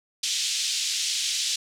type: band-pass noise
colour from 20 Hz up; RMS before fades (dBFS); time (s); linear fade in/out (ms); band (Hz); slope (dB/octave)
pink; -27; 0.23-1.56; 5; 3100 to 7600; 24
effects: none